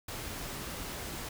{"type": "noise", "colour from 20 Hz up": "pink", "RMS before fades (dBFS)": -40, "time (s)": [0.08, 1.29], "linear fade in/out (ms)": 5, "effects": []}